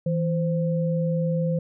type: tone pair together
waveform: sine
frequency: 163.47 / 519 Hz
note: E3 / C5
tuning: -14 / -14 cents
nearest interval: octave + minor sixth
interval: 2000 cents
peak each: -22 / -27 dBFS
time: 0.06-1.59 s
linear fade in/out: 5 ms
effects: none